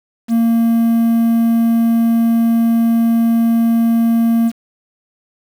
triangle tone with quantisation, 230 Hz, A#3, 23 cents flat, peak -8 dBFS, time 0.28-4.52 s, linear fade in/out 50 ms, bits 6, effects none

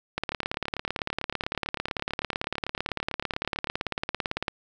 two click trains, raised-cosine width 0.3 ms, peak -16 / -11 dBFS, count 31 / 78, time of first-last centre 0.32-3.672 / 0.18-4.482 s, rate 8.95 / 17.9 Hz, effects none

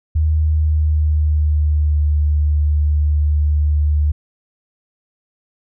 sine tone with pitch glide, 77.7 to 74.58 Hz, D#2 to D2, -2 to +27 cents, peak -12 dBFS, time 0.15-4.12 s, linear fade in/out 10 ms, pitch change -71 cents, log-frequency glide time 0.34-2.03 s, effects none

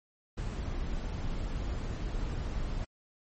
brown noise, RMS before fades -34 dBFS, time 0.37-2.85 s, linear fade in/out 10 ms, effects MP3 32 kbps

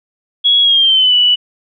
sine tone with pitch glide, 3339 to 2958 Hz, G#7 to F#7, +9 to -1 cents, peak -7 dBFS, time 0.44-1.36 s, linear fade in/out 20 ms, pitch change -210 cents, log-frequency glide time 0.61-1.15 s, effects none

